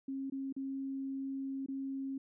sine tone with dropouts, 270.2 Hz, C#4, 44 cents flat, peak -36 dBFS, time 0.08-2.18 s, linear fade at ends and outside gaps 5 ms, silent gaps 0.3-0.321 / 0.526-0.564 / 1.662-1.684 s, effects none

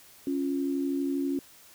sine tone pair together, 276.9 / 349.2 Hz, C#4 / F4, -2 / 0 cents, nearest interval major third, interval 402 cents, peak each -27 / -33 dBFS, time 0.27-1.39 s, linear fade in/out 2 ms, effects white hiss -54 dBFS RMS until 1.74 s

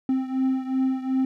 triangle beating tone pair, 261.6 / 264.3 Hz, C4 / C4, 0 / +18 cents, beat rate 2.7 Hz, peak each -21 / -25 dBFS, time 0.09-1.25 s, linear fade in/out 2 ms, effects none

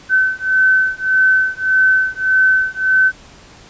sine beating tone pair, 1525 / 1526.7 Hz, G6 / G6, -48 / -46 cents, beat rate 1.7 Hz, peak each -14 dBFS, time 0.09-3.12 s, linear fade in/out 50 ms, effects pink hiss -42 dBFS RMS until 3.69 s + resampled to 16000 Hz

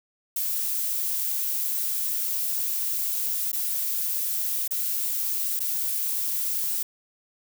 violet noise with dropouts, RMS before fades -27 dBFS, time 0.36-6.83 s, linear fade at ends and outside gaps 5 ms, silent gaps 3.517-3.529 / 4.678-4.708 / 5.594-5.602 s, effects none

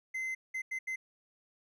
triangle tone bursts at uneven times, 2062 Hz, C7, 26 cents flat, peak -32 dBFS, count 4, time 0.14-0.35 / 0.54-0.62 / 0.71-0.79 / 0.87-0.96 s, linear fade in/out 10 ms, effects none

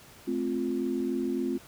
sine chord, F major, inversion first, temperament just, 218.3 / 261.9 / 349.2 Hz, A3 / C4 / F4, -13 / +2 / 0 cents, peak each -34 / -30 / -31 dBFS, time 0.27-1.58 s, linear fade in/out 10 ms, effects pink hiss -52 dBFS RMS until 1.67 s + high-pass 60 Hz 12 dB/octave

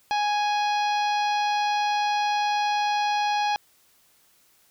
harmonic tone with a mistuned harmonic, 830.6 Hz, G#5, in tune, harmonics 1 / 2 / 3 / 4 / 5 / 6 / 7, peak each -22 / -34 / -33 / -36 / -37 / -40 / -43 dBFS, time 0.11-3.56 s, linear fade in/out 0 ms, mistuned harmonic 7, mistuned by -21 cents, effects white hiss -61 dBFS RMS until 4.7 s

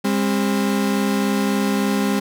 35% pulse tone pair together, 201.7 / 265.2 Hz, G3 / C4, +50 / +23 cents, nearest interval perfect fourth, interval 473 cents, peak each -17 / -21 dBFS, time 0.04-2.2 s, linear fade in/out 10 ms, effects none

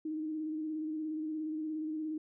sine tone with vibrato, 311.1 Hz, D#4, in tune, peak -34 dBFS, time 0.05-2.18 s, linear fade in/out 5 ms, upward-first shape square, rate 17 Hz, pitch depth 26 cents each way, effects none

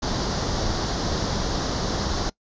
pink noise with comb filter, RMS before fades -25 dBFS, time 0.02-2.3 s, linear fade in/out 10 ms, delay 0.2 ms, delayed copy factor +0.7, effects noise-tail reverb RT60 0.1 s tail -22 dB re dry + resampled to 16000 Hz

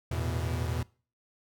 45% pulse chord, E suspended fourth, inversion none, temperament equal with one note detuned, 82.41 / 110 / 121.7 Hz, E2 / A2 / B2, 0 / 0 / -25 cents, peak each -32 / -36 / -34 dBFS, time 0.11-0.83 s, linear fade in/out 5 ms, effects noise-tail reverb RT60 0.4 s tail -23 dB re dry

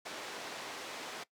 pink band-pass noise, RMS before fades -44 dBFS, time 0.05-1.24 s, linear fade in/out 10 ms, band 400 to 6000 Hz, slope 12 dB/octave, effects noise-tail reverb RT60 0.1 s tail -19 dB re dry

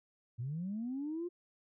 sine linear sweep, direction up, 111.6 to 358.2 Hz, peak -35 dBFS, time 0.38-1.29 s, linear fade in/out 20 ms, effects tanh soft clip ceiling -31 dBFS

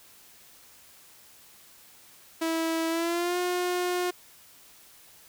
sawtooth tone with pitch glide, 326.4 to 358 Hz, E4 to F4, -17 to +43 cents, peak -22 dBFS, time 2.41-4.11 s, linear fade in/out 10 ms, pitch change +160 cents, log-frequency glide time 2.88-3.38 s, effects white hiss -54 dBFS RMS until 5.28 s

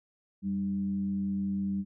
sine tone with frequency modulation, 196 Hz, G3, in tune, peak -28 dBFS, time 0.42-1.85 s, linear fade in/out 50 ms, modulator 106 Hz, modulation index 0.34, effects none

